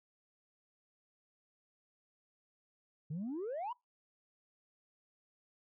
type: exponential sweep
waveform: sine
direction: up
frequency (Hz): 142 to 1020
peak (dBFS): -35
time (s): 3.1-3.73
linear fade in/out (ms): 10
effects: noise-tail reverb RT60 0.2 s tail -25 dB re dry + tanh soft clip ceiling -35 dBFS